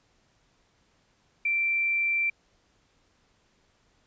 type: tone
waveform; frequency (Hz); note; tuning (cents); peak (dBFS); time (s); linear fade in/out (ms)
sine; 2349; D7; 0; -23; 1.45-2.3; 5
effects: pink hiss -67 dBFS RMS until 4.06 s + resampled to 16000 Hz